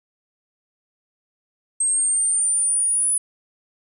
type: exponential sweep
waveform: sine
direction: up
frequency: 8350 to 9956 Hz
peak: -17 dBFS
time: 1.8-3.18 s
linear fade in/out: 5 ms
effects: none